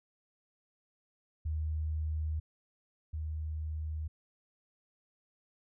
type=tone pair in turn; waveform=sine; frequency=77.78 / 77.78 Hz; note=D#2 / D#2; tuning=0 / 0 cents; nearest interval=unison; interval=0 cents; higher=neither; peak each=-31 / -34 dBFS; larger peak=first; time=1.45-2.4 / 3.13-4.08 s; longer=neither; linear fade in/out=10 ms; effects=none